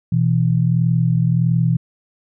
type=tone pair together; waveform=sine; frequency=123.27 / 164.81 Hz; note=B2 / E3; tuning=-3 / 0 cents; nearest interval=perfect fourth; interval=503 cents; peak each=-16 dBFS; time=0.12-1.77 s; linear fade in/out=5 ms; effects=none

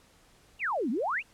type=exponential two-way sweep; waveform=sine; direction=down then up; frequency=2960 to 207.7 to 2960 Hz; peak=-27 dBFS; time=0.59-1.23 s; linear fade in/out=50 ms; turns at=0.9 s; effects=pink hiss -61 dBFS RMS until 1.33 s + low-pass 11000 Hz 12 dB/octave

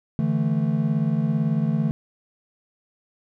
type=chord; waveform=triangle; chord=D suspended second; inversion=none; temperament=equal; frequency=146.83 / 164.81 / 220 Hz; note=D3 / E3 / A3; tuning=0 / 0 / 0 cents; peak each=-22 dBFS; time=0.19-1.91 s; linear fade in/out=0 ms; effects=none

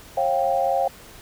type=tone cluster; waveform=sine; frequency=541 / 702 / 786 Hz; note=C#5 / F5 / G5; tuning=-42 / +9 / +4 cents; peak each=-23 dBFS; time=0.17-0.88 s; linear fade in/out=5 ms; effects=pink hiss -45 dBFS RMS until 1.21 s

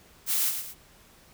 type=noise with echo; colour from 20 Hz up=blue; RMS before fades=-26 dBFS; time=0.26-0.53 s; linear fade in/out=50 ms; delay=110 ms; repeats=2; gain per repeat=-7 dB; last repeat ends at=0.75 s; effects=pink hiss -56 dBFS RMS until 1.33 s

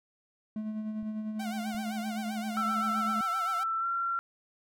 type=tone with tremolo; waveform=triangle; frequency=215.6 Hz; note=A3; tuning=35 cents flat; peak=-29 dBFS; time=0.56-3.21 s; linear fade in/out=2 ms; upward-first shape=sine; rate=10 Hz; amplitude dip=40%
type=clicks; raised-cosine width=5 ms; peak=-38 dBFS; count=2; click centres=1.028 / 1.747 s
type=tone with vibrato; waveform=sawtooth; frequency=738 Hz; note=F#5; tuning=5 cents flat; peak=-34 dBFS; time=1.39-3.64 s; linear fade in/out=10 ms; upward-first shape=sine; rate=7.7 Hz; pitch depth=110 cents each way
type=tone with pitch glide; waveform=sine; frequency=1333 to 1367.3 Hz; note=E6 to F6; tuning=+19 to -37 cents; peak=-28 dBFS; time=2.57-4.19 s; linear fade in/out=0 ms; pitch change=+44 cents; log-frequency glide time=3.8-3.85 s
effects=none

